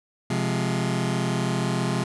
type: chord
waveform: sawtooth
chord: F minor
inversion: second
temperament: just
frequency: 130.96 / 174.61 / 209.5 Hz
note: C3 / F3 / Ab3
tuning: +2 / 0 / +15 cents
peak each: -22 / -23 / -25 dBFS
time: 0.3-2.04 s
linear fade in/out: 5 ms
effects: resampled to 24000 Hz